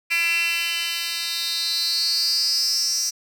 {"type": "tone with high-pass filter sweep", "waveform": "10% pulse", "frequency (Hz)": 337.2, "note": "E4", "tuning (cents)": 39, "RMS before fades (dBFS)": -23, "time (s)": [0.1, 3.11], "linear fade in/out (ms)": 20, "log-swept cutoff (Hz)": [2500, 5900], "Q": 8.9, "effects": []}